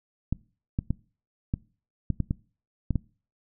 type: clicks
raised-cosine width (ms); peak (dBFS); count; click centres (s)
5; -13; 9; 0.326 / 0.789 / 0.906 / 1.539 / 2.103 / 2.203 / 2.309 / 2.907 / 2.957
effects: noise-tail reverb RT60 0.4 s tail -23 dB re dry